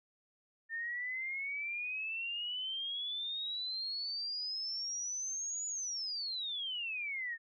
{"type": "exponential two-way sweep", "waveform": "sine", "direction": "up then down", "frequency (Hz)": [1802, 6930, 1802], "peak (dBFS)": -36, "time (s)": [0.69, 7.38], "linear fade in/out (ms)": 50, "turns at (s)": 5.67, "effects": []}